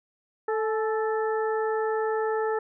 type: harmonic tone with a mistuned harmonic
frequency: 440 Hz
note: A4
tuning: in tune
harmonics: 1 / 2 / 3 / 4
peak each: -25 / -31 / -35 / -37 dBFS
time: 0.48-2.59 s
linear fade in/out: 5 ms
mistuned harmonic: 2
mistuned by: -41 cents
effects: none